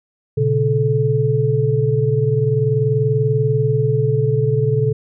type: tone cluster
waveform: sine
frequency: 119.9 / 140.3 / 434.5 Hz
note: A#2 / C#3 / A4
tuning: +49 / +21 / -22 cents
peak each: -18 dBFS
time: 0.37-4.93 s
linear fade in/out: 10 ms
effects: none